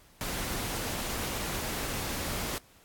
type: noise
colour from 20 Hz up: pink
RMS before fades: -34 dBFS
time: 0.21-2.58 s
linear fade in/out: 0 ms
effects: pink hiss -59 dBFS RMS until 2.84 s + AAC 64 kbps